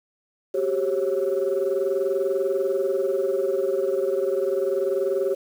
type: tone cluster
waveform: sine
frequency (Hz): 379.4 / 399.7 / 544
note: F#4 / G4 / C#5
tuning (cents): +43 / +34 / -33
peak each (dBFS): -24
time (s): 0.54-5.35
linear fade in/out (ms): 10
effects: tanh soft clip ceiling -15 dBFS + 8-bit